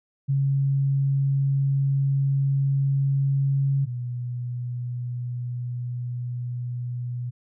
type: tone pair in turn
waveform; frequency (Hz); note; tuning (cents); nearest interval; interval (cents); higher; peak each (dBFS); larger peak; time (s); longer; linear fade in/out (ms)
sine; 137.6 / 122.59; C#3 / B2; -12 / -12; major second; 200; first; -19 / -27; first; 0.28-3.86 / 3.86-7.31; first; 20
effects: none